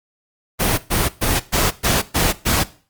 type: noise bursts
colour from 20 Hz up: pink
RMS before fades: -17 dBFS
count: 7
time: 0.59-2.64 s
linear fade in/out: 20 ms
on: 190 ms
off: 120 ms
effects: noise-tail reverb RT60 0.4 s tail -17 dB re dry + Opus 32 kbps